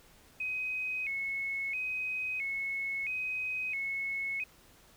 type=tone with vibrato; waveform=sine; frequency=2349 Hz; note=D7; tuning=in tune; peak=-32 dBFS; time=0.4-4.44 s; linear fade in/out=5 ms; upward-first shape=square; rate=0.75 Hz; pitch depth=120 cents each way; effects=pink hiss -60 dBFS RMS until 4.96 s

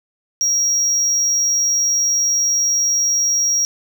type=tone; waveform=triangle; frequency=5650 Hz; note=F8; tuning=19 cents sharp; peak=-13 dBFS; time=0.41-3.65 s; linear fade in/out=0 ms; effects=none

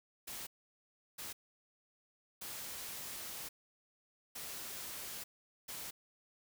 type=noise bursts at uneven times; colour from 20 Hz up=white; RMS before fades=-45 dBFS; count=5; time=0.27-0.47 / 1.18-1.33 / 2.41-3.49 / 4.35-5.24 / 5.68-5.91 s; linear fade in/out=10 ms; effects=none

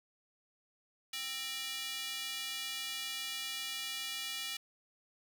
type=tone with high-pass filter; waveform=square; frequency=263.7 Hz; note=C4; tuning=14 cents sharp; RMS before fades=-40 dBFS; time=1.13-4.57 s; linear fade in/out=5 ms; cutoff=2900 Hz; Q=1.6; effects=none

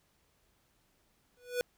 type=tone with exponential growth; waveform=square; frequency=491.3 Hz; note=B4; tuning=9 cents flat; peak=-27 dBFS; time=1.37-1.61 s; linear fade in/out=0 ms; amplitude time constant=51 ms; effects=pink hiss -72 dBFS RMS until 1.77 s

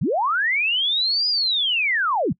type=linear two-way sweep; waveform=sine; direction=up then down; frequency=100.1 to 4978 to 100.1 Hz; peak=-18 dBFS; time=0.01-2.33 s; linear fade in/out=10 ms; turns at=1.28 s; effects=noise-tail reverb RT60 0.1 s tail -26 dB re dry

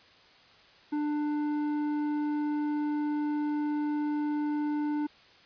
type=tone with tanh clipping; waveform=sine; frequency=297.2 Hz; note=D4; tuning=21 cents sharp; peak=-29 dBFS; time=0.92-5.07 s; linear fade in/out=10 ms; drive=10 dB; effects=white hiss -57 dBFS RMS until 5.45 s + resampled to 11025 Hz

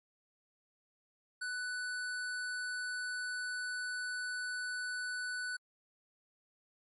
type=tone; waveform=square; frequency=1490 Hz; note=F#6; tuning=12 cents sharp; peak=-37 dBFS; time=1.41-5.57 s; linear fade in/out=10 ms; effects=MP3 48 kbps

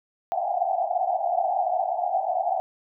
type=band-pass noise; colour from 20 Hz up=white; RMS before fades=-25 dBFS; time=0.32-2.6 s; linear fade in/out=0 ms; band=670 to 780 Hz; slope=96 dB/octave; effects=none

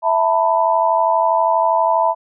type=chord; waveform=sine; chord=E suspended fourth; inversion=none; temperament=equal with one note detuned; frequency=659.3 / 895.4 / 987.8 Hz; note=E5 / A5 / B5; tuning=0 / +30 / 0 cents; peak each=-17 dBFS; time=0.02-2.15 s; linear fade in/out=50 ms; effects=none

